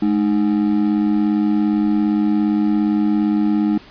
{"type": "ring-modulated tone", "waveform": "triangle", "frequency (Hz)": 260, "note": "C4", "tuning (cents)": -11, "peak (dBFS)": -9, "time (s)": [0.02, 3.78], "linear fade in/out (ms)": 5, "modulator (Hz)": 48.7, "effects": ["pink hiss -43 dBFS RMS until 3.9 s", "resampled to 11025 Hz"]}